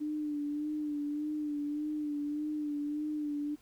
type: tone with vibrato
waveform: sine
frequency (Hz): 297.3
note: D4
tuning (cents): +21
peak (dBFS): -32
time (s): 0-3.56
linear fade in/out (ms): 20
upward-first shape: sine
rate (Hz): 1.7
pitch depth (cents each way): 37
effects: pink hiss -65 dBFS RMS until 3.61 s